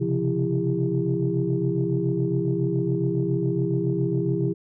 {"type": "tone cluster", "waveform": "sine", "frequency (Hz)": [130, 137.2, 173.1, 332.9, 401.4], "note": ["C3", "C#3", "F3", "E4", "G4"], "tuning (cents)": [-11, -17, -15, 17, 41], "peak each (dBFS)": -27, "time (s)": [0, 4.54], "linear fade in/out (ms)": 20, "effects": ["tanh soft clip ceiling -11 dBFS"]}